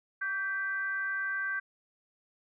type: tone with frequency modulation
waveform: sine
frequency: 1564 Hz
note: G6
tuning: 4 cents flat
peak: -30 dBFS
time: 0.21-1.6 s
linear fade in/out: 10 ms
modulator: 420 Hz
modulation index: 0.48
effects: none